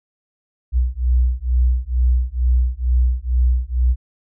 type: beating tone pair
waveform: sine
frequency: 60.8 / 63 Hz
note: B1 / B1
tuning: -26 / +35 cents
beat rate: 2.2 Hz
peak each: -17 dBFS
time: 0.72-3.96 s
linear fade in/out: 50 ms
effects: none